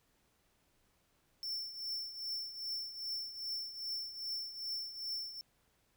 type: tone with tremolo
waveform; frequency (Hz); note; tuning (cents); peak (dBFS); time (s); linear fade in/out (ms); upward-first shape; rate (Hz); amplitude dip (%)
square; 5390; E8; +38; -36; 1.43-5.41; 0; triangle; 2.5; 75
effects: pink hiss -74 dBFS RMS until 5.96 s